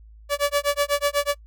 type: tone with tremolo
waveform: sawtooth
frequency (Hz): 575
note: D5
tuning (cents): -37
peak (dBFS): -13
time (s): 0.29-1.35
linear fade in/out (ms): 50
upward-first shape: sine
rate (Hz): 8.1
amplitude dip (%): 100
effects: noise-tail reverb RT60 0.1 s tail -25 dB re dry + added 54 Hz sine -44 dBFS peak until 1.46 s